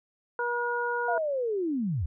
harmonic tone, 480 Hz, B4, 49 cents flat, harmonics 1 / 2 / 3, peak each -31 / -31 / -31 dBFS, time 0.39-1.18 s, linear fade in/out 2 ms
sine linear sweep, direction down, 720 to 66 Hz, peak -26 dBFS, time 1.08-2.06 s, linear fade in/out 5 ms
effects none

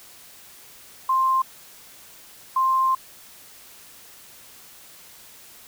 sine tone pair in turn, 1051 / 1051 Hz, C6 / C6, +7 / +7 cents, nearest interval unison, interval 0 cents, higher neither, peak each -17 dBFS, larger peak neither, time 1.09-1.42 / 2.56-2.95 s, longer second, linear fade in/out 5 ms, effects white hiss -47 dBFS RMS until 5.67 s

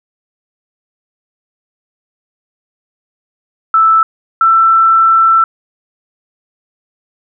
sine tone pair in turn, 1318.5 / 1334.6 Hz, E6 / E6, 0 / +21 cents, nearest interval unison, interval 21 cents, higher second, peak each -5 dBFS, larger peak neither, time 3.74-4.03 / 4.41-5.44 s, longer second, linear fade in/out 2 ms, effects none

